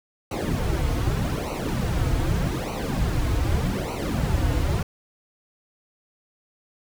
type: noise with flanger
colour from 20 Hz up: brown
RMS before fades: -24 dBFS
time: 0.31-4.83 s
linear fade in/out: 5 ms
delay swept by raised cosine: 0.58 to 5.18 ms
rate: 0.83 Hz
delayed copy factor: -0.85
effects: none